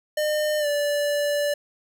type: tone with pitch glide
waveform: square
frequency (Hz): 606 to 582.3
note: D#5 to D5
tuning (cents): -46 to -15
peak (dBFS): -22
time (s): 0.17-1.54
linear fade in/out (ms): 5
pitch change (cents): -69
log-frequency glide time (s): 0.59-0.67
effects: none